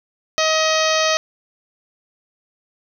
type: harmonic tone with a mistuned harmonic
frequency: 632 Hz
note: D#5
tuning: 27 cents sharp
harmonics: 1 / 2 / 3 / 4 / 5 / 6 / 7 / 8 / 9 / 10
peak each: -19 / -22 / -24 / -25 / -26 / -27 / -27 / -28 / -29 / -29 dBFS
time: 0.38-1.17 s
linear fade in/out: 0 ms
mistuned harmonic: 10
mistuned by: -28 cents
effects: 8-bit